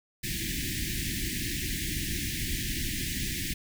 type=band-stop noise; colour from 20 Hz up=pink; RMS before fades=-32 dBFS; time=0.23-3.54 s; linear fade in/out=10 ms; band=360 to 1700 Hz; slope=96 dB/octave; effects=none